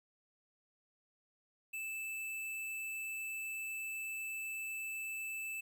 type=tone; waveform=square; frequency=2634 Hz; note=E7; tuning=2 cents flat; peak=-40 dBFS; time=1.73-5.61 s; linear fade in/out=10 ms; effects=12-bit